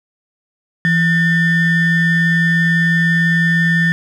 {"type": "ring-modulated tone", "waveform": "triangle", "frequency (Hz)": 815, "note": "G#5", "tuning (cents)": -33, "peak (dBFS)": -6, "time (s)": [0.85, 3.92], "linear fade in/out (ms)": 0, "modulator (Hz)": 982, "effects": []}